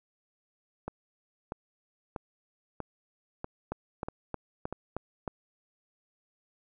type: two click trains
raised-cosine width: 1 ms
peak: -21 / -19 dBFS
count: 7 / 6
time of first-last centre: 0.88-4.726 / 3.72-5.278 s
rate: 1.56 / 3.21 Hz
effects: none